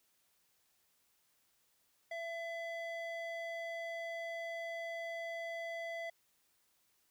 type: tone with band-pass filter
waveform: square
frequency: 670 Hz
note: E5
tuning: 28 cents sharp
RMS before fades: -42 dBFS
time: 2.11-6.1 s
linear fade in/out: 5 ms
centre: 1400 Hz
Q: 7.6
effects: white hiss -75 dBFS RMS until 7.1 s